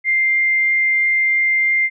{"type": "tone", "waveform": "sine", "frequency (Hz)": 2099, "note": "C7", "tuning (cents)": 5, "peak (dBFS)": -13, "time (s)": [0.04, 1.9], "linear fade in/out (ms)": 50, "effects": []}